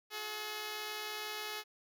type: tone pair together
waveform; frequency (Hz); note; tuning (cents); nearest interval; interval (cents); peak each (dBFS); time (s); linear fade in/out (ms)
5% pulse; 363.2 / 425.8; F#4 / G#4; -32 / +43; minor third; 275; -38 / -28; 0.1-1.64; 50
effects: none